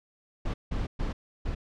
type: noise bursts at uneven times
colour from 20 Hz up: brown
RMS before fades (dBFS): -30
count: 4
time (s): 0.45-0.54 / 0.71-0.87 / 0.99-1.13 / 1.45-1.55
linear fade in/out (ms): 10
effects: low-pass 5000 Hz 12 dB/octave